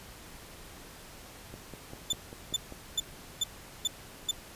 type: click train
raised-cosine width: 2 ms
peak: -29 dBFS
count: 7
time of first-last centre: 1.54-2.723 s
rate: 5.07 Hz
type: tone bursts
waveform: 30% pulse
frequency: 3520 Hz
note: A7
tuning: in tune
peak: -23 dBFS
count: 6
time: 2.1-4.312 s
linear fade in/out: 5 ms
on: 27 ms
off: 410 ms
effects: pink hiss -49 dBFS RMS until 4.55 s + resampled to 32000 Hz